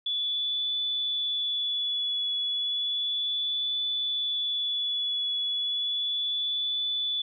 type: tone with vibrato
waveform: sine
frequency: 3437 Hz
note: A7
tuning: 41 cents flat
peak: -26 dBFS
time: 0.06-7.22 s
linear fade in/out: 5 ms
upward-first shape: triangle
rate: 0.33 Hz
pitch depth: 22 cents each way
effects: none